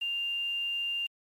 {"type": "tone with quantisation", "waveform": "sine", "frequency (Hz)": 2794, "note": "F7", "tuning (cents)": 0, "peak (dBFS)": -29, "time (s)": [0.01, 1.07], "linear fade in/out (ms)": 10, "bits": 9, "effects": ["MP3 64 kbps"]}